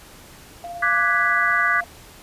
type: tone with tremolo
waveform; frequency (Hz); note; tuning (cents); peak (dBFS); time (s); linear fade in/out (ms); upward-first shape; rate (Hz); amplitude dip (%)
sine; 694; F5; -11; -29; 0.64-1.84; 0; sine; 18; 35
type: clicks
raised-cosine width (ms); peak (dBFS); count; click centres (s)
0.3; -30; 3; 0.649 / 0.844 / 0.874
type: chord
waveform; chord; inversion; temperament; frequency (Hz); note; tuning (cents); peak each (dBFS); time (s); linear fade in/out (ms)
sine; G# half-diminished seventh; second; equal; 1174.7 / 1480 / 1661.2 / 1975.5; D6 / F#6 / G#6 / B6; 0 / 0 / 0 / 0; -22; 0.82-1.81; 10
effects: pink hiss -45 dBFS RMS until 2.22 s + resampled to 32000 Hz